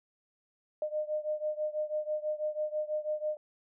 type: beating tone pair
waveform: sine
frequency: 607 / 613.1 Hz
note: D#5 / D#5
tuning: -43 / -26 cents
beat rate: 6.1 Hz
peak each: -33 / -35 dBFS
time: 0.82-3.37 s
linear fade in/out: 2 ms
effects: none